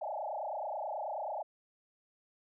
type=tone with frequency modulation; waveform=sine; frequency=730 Hz; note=F#5; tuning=24 cents flat; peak=-35 dBFS; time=0.01-1.43 s; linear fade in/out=10 ms; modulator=29.3 Hz; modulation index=4.8; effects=none